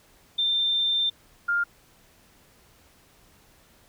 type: tone pair in turn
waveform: sine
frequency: 3585 / 1403.9 Hz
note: A7 / F6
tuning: +32 / +9 cents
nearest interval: octave + major third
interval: 1623 cents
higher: first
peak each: -21 dBFS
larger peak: neither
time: 0.38-1.1 / 1.48-1.64 s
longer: first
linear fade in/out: 10 ms
effects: pink hiss -58 dBFS RMS until 3.88 s